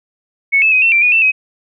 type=tone with pitch steps; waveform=sine; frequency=2208 / 2613 / 2519 / 2697 / 2355 / 2460 / 2669 / 2535 Hz; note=C#7 / E7 / D#7 / E7 / D7 / D#7 / E7 / D#7; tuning=-7 / -16 / +21 / +39 / +4 / -20 / +21 / +32 cents; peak=-8 dBFS; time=0.52-1.32 s; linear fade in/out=20 ms; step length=100 ms; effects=none